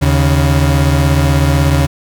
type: tone pair together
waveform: 35% pulse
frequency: 77.91 / 139.5 Hz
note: D#2 / C#3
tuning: +3 / +11 cents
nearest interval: minor seventh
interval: 1008 cents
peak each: -10 dBFS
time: 0.01-1.87 s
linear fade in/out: 20 ms
effects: none